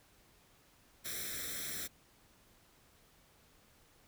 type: noise with comb filter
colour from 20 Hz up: white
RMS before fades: -41 dBFS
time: 1.04-1.88 s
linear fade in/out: 20 ms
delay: 0.53 ms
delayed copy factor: +0.95
effects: pink hiss -66 dBFS RMS until 4.07 s